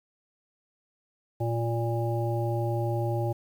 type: harmonic tone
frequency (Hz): 116.5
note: A#2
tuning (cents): -1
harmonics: 1 / 3 / 5 / 7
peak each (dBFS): -27 / -32 / -34 / -35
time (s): 1.4-3.33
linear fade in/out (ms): 10
effects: 9-bit